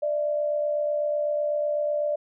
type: tone pair together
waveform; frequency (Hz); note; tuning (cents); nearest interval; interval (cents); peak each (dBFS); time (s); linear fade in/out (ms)
sine; 591.3 / 659.3; D5 / E5; +12 / 0; major second; 188; -23 / -33; 0.02-2.16; 10
effects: none